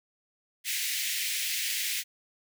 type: high-pass noise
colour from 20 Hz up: pink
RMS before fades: -31 dBFS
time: 0.64-2.04 s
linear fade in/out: 50 ms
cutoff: 1900 Hz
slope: 48 dB/octave
effects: none